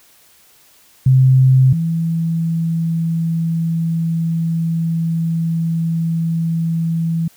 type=tone pair in turn; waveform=sine; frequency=130.9 / 164.92 Hz; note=C3 / E3; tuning=+1 / +1 cents; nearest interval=major third; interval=400 cents; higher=second; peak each=-7 / -15 dBFS; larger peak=first; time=1.06-1.73 / 1.73-7.28 s; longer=second; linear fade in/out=5 ms; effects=white hiss -50 dBFS RMS until 7.36 s

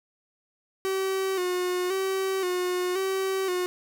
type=tone with vibrato; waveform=45% pulse; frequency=372.1 Hz; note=F#4; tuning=10 cents sharp; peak=-25 dBFS; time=0.85-3.66 s; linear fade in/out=0 ms; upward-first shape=square; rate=0.95 Hz; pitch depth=51 cents each way; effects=none

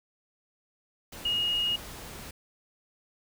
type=tone in noise; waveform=sine; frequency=2869 Hz; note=F7; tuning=46 cents sharp; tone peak=-25 dBFS; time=1.25-1.76 s; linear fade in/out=5 ms; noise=pink; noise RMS=-43 dBFS; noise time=1.12-2.31 s; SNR=+15 dB; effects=none

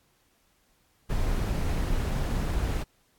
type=noise; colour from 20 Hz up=brown; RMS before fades=-27 dBFS; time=1.09-2.84 s; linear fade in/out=20 ms; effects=pink hiss -67 dBFS RMS until 3.18 s + AAC 64 kbps

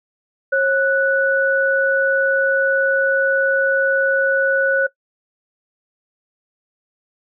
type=tone pair together; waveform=sine; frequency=541.7 / 1480 Hz; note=C#5 / F#6; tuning=-40 / 0 cents; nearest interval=octave + perfect fourth; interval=1740 cents; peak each=-16 dBFS; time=0.52-4.87 s; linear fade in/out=10 ms; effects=noise-tail reverb RT60 0.1 s tail -19 dB re dry

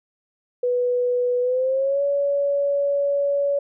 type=tone with pitch glide; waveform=sine; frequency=492.3 to 565.5 Hz; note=B4 to C#5; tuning=-6 to +34 cents; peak=-18 dBFS; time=0.63-3.59 s; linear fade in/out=5 ms; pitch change=+240 cents; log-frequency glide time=1.41-2.02 s; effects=none

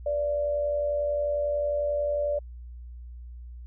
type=tone with amplitude modulation; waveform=sine; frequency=583 Hz; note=D5; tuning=13 cents flat; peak=-22 dBFS; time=0.06-2.39 s; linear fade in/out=5 ms; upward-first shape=sine; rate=91.1 Hz; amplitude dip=45%; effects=added 60 Hz sine -39 dBFS peak until 3.66 s

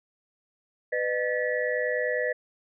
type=tone cluster; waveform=sine; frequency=499.5 / 609 / 1743 / 1939 Hz; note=B4 / D#5 / A6 / B6; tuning=+20 / -37 / -17 / -32 cents; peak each=-28 / -30 / -32 / -32 dBFS; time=0.92-2.33 s; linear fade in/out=10 ms; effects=none

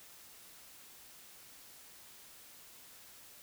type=silence; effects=white hiss -56 dBFS RMS until 3.42 s

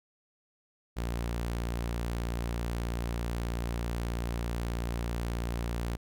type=tone; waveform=sawtooth; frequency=58.4 Hz; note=A#1; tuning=4 cents sharp; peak=-27 dBFS; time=0.96-5.97 s; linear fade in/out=20 ms; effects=none

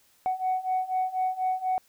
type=beating tone pair; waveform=sine; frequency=743 / 747.1 Hz; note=F#5 / F#5; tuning=+7 / +17 cents; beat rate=4.1 Hz; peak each=-28 / -26 dBFS; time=0.26-1.78 s; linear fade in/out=0 ms; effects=tanh soft clip ceiling -20 dBFS + white hiss -63 dBFS RMS until 1.88 s

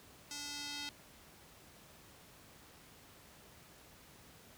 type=tone with band-pass filter sweep; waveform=square; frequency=289.1 Hz; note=D4; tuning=27 cents flat; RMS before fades=-44 dBFS; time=0.31-0.89 s; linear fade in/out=0 ms; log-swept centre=6100 to 4000 Hz; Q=1.7; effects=pink hiss -59 dBFS RMS until 4.57 s + high-pass 60 Hz 12 dB/octave

